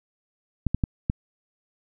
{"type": "clicks", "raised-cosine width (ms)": 5, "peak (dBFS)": -10, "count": 4, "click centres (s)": [0.667, 0.746, 0.838, 1.099], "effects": []}